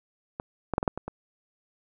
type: clicks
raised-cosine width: 1 ms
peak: -18 / -13 / -8 / -14 / -8 / -19 / -20 dBFS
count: 7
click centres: 0.399 / 0.737 / 0.781 / 0.829 / 0.878 / 0.976 / 1.08 s
effects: none